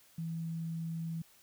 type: tone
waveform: sine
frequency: 164.3 Hz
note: E3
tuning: 5 cents flat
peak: -35 dBFS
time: 0.18-1.22 s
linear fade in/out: 5 ms
effects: white hiss -63 dBFS RMS until 1.42 s